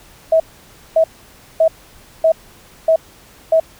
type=tone bursts; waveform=sine; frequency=646 Hz; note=E5; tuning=35 cents flat; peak=-8 dBFS; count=6; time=0.32-3.6 s; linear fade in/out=5 ms; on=80 ms; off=560 ms; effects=pink hiss -45 dBFS RMS until 3.79 s